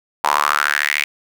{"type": "tone with high-pass filter sweep", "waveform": "sawtooth", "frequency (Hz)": 73.42, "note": "D2", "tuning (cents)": 0, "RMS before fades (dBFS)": -18, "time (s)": [0.24, 1.04], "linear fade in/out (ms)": 0, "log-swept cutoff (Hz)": [910, 2300], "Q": 5.1, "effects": []}